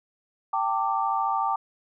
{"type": "chord", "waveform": "sine", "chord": "G suspended second", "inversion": "none", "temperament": "equal with one note detuned", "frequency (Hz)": [784, 897.5, 1174.7], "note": ["G5", "A5", "D6"], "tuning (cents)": [0, 34, 0], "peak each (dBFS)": -27, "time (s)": [0.53, 1.56], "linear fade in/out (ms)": 5, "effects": []}